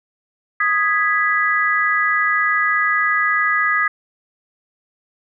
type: chord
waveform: sine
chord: G# minor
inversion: second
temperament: equal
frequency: 1244.5 / 1661.2 / 1975.5 Hz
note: D#6 / G#6 / B6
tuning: 0 / 0 / 0 cents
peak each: -19 dBFS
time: 0.6-3.88 s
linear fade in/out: 5 ms
effects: none